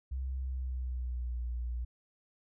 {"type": "tone with pitch glide", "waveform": "sine", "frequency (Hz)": [65.41, 59.98], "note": ["C2", "B1"], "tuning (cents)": [0, -50], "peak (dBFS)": -33, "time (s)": [0.11, 1.85], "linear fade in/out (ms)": 10, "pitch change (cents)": -150, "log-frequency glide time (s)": [0.39, 1.41], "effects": []}